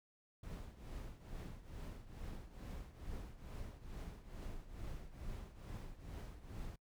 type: noise with tremolo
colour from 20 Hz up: brown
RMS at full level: -45 dBFS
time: 0.43-6.76 s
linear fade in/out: 5 ms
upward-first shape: triangle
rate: 2.3 Hz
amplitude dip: 80%
effects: noise-tail reverb RT60 0.1 s tail -25 dB re dry